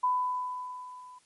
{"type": "tone with level ramp", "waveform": "sine", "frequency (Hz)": 1000, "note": "B5", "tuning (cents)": 21, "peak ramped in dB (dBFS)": [-22, -47], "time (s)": [0.03, 1.19], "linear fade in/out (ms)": 10, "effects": ["white hiss -65 dBFS RMS until 1.25 s", "MP3 48 kbps"]}